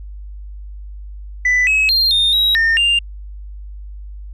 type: tone with pitch steps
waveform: sine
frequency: 1990 / 2566 / 4193 / 3652 / 3840 / 1818 / 2796 Hz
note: B6 / E7 / C8 / A#7 / B7 / A#6 / F7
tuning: +13 / -47 / +3 / -36 / -49 / -44 / +1 cents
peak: -9 dBFS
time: 1.45-2.99 s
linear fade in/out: 5 ms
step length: 220 ms
effects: tanh soft clip ceiling -10 dBFS + added 50 Hz sine -29 dBFS peak until 4.33 s